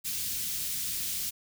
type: band-stop noise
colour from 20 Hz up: white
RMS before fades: -33 dBFS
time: 0.04-1.31 s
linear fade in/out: 20 ms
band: 180 to 3100 Hz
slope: 12 dB/octave
effects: none